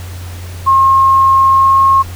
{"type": "tone with pitch glide", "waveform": "sine", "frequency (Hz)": [1074, 1080.2], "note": ["C6", "C#6"], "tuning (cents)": [45, -45], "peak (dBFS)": -5, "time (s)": [0.66, 2.03], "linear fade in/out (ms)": 20, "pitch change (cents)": 10, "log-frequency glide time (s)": [1.51, 1.77], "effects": ["added 89 Hz sine -24 dBFS peak until 2.15 s", "pink hiss -34 dBFS RMS until 2.15 s"]}